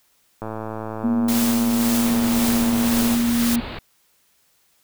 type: click train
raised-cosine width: 1 ms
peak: -16 dBFS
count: 301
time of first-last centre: 0.42-3.147 s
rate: 110 Hz
type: tone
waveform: sine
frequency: 236 Hz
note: A#3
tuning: 22 cents sharp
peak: -17 dBFS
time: 1.03-3.61 s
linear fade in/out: 20 ms
type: noise with tremolo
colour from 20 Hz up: white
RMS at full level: -25 dBFS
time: 1.28-3.56 s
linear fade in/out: 5 ms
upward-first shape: triangle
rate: 1.9 Hz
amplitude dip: 55%
type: low-pass noise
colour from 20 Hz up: pink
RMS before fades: -32 dBFS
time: 2.06-3.79 s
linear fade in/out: 5 ms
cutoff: 4500 Hz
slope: 96 dB/octave
effects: white hiss -62 dBFS RMS until 4.83 s